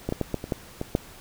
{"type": "clicks", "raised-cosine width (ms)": 2, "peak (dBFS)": [-13, -12, -11, -12, -20, -11, -15, -7], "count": 8, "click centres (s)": [0.09, 0.124, 0.213, 0.343, 0.441, 0.522, 0.814, 0.951], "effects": ["pink hiss -47 dBFS RMS until 1.2 s"]}